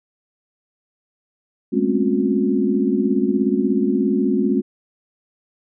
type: tone cluster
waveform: sine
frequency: 202.8 / 219.9 / 258.8 / 275.3 / 360.5 Hz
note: G#3 / A3 / C4 / C#4 / F#4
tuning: -41 / -1 / -19 / -12 / -45 cents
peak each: -22 dBFS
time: 1.72-4.62 s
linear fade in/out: 20 ms
effects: none